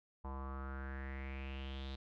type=tone with low-pass filter sweep; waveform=square; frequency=67.2 Hz; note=C2; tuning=47 cents sharp; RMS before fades=-44 dBFS; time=0.24-1.96 s; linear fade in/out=10 ms; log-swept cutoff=950 to 3900 Hz; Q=5.6; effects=none